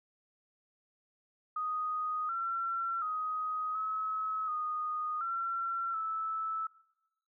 sine tone with pitch steps, 1245 / 1356 / 1255 / 1286 / 1236 / 1358 / 1311 Hz, D#6 / E6 / D#6 / E6 / D#6 / F6 / E6, +1 / +49 / +15 / -43 / -12 / -49 / -10 cents, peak -32 dBFS, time 1.56-6.67 s, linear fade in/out 5 ms, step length 730 ms, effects noise-tail reverb RT60 0.9 s tail -19 dB re dry

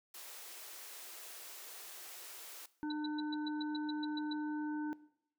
white high-pass noise, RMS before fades -50 dBFS, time 0.14-2.66 s, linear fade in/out 5 ms, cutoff 320 Hz, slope 48 dB/octave
harmonic tone, 301.3 Hz, D4, 44 cents sharp, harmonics 1 / 3 / 5, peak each -36 / -46 / -50 dBFS, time 2.83-4.93 s, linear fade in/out 0 ms
sine tone bursts, 3951 Hz, B7, in tune, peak -40 dBFS, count 11, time 2.9-4.331 s, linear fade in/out 5 ms, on 21 ms, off 120 ms
effects noise-tail reverb RT60 0.7 s tail -19 dB re dry

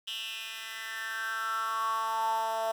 10% pulse tone with high-pass filter sweep, 223.2 Hz, A3, 25 cents sharp, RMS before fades -33 dBFS, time 0.07-2.72 s, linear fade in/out 10 ms, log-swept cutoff 3000 to 700 Hz, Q 6.8, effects 10-bit

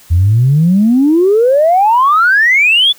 sine exponential sweep, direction up, 80.7 to 3520 Hz, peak -5 dBFS, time 0.1-2.93 s, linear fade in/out 20 ms, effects tanh soft clip ceiling -1 dBFS + white hiss -42 dBFS RMS until 2.98 s

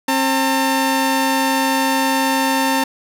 sawtooth tone pair together, 267.1 / 900 Hz, C4 / A5, +36 / +39 cents, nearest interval octave + major sixth, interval 2103 cents, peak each -14 dBFS, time 0.08-2.84 s, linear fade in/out 5 ms, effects none

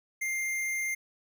square tone, 2105 Hz, C7, 10 cents sharp, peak -30 dBFS, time 0.21-0.95 s, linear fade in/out 10 ms, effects none

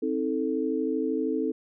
sine chord, A diminished, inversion first, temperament just, 264 / 316.8 / 440 Hz, C4 / Eb4 / A4, +16 / +31 / 0 cents, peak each -29 dBFS, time 0.02-1.52 s, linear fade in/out 10 ms, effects none

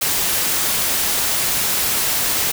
white noise, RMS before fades -19 dBFS, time 0.01-2.52 s, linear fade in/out 10 ms, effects none

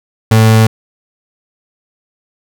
35% pulse tone, 110.8 Hz, A2, 13 cents sharp, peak -3 dBFS, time 0.31-0.67 s, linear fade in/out 5 ms, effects none

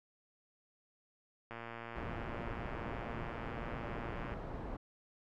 click train, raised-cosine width 0.5 ms, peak -30 dBFS, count 329, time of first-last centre 1.51-4.338 s, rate 116 Hz
pink low-pass noise, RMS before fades -43 dBFS, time 1.95-4.77 s, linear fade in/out 10 ms, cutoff 1000 Hz, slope 12 dB/octave
effects none

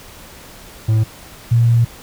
triangle / sine tone pair in turn, 110 / 117.23 Hz, A2 / A#2, 0 / +10 cents, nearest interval minor second, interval 110 cents, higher second, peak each -9 dBFS, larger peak neither, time 0.88-1.04 / 1.51-1.85 s, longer second, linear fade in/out 10 ms, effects pink hiss -39 dBFS RMS until 2.02 s

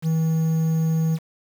triangle tone with quantisation, 160.9 Hz, E3, 42 cents flat, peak -16 dBFS, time 0.02-1.19 s, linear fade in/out 50 ms, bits 7, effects none

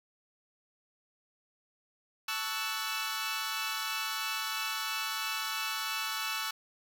15% pulse chord, F# minor seventh, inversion first, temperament equal with one note detuned, 880 / 1119.7 / 1318.5 / 1480 Hz, A5 / C#6 / E6 / F#6, 0 / +17 / 0 / 0 cents, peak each -34 / -33 / -30 / -32 dBFS, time 2.28-6.51 s, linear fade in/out 5 ms, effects none

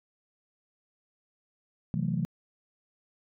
sine chord, F# half-diminished seventh, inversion second, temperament equal, 130.81 / 164.81 / 185 / 220 Hz, C3 / E3 / F#3 / A3, 0 / 0 / 0 / 0 cents, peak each -32 / -30 / -32 / -34 dBFS, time 1.94-2.25 s, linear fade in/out 0 ms, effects tanh soft clip ceiling -16 dBFS

